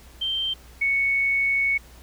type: tone pair in turn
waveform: sine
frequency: 3136 / 2217 Hz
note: G7 / C#7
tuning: 0 / 0 cents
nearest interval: tritone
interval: 600 cents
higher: first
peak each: -23 / -19 dBFS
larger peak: second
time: 0.21-0.54 / 0.81-1.78 s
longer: second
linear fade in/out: 10 ms
effects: added 60 Hz sine -47 dBFS peak until 2.02 s + pink hiss -51 dBFS RMS until 2.02 s